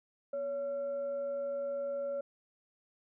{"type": "tone with frequency modulation", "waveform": "sine", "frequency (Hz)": 561, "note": "C#5", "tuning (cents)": 21, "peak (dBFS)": -33, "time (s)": [0.33, 2.21], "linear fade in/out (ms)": 5, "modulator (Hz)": 805, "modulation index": 0.2, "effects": []}